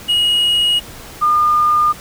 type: tone pair in turn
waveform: triangle / sine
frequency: 2890 / 1211.9 Hz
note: F#7 / D#6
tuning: -41 / -46 cents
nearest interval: octave + minor third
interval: 1505 cents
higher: first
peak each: -10 dBFS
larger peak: neither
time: 0.08-0.8 / 1.21-1.93 s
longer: neither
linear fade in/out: 20 ms
effects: pink hiss -35 dBFS RMS until 2 s